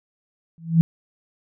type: tone with exponential growth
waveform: sine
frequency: 164.81 Hz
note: E3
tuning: in tune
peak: -7 dBFS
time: 0.58-0.81 s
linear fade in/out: 0 ms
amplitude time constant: 50 ms
effects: none